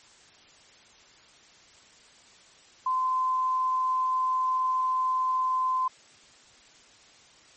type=tone; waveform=sine; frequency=1030 Hz; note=C6; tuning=28 cents flat; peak=-23 dBFS; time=2.86-5.88 s; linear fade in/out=5 ms; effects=white hiss -55 dBFS RMS until 7.56 s + MP3 32 kbps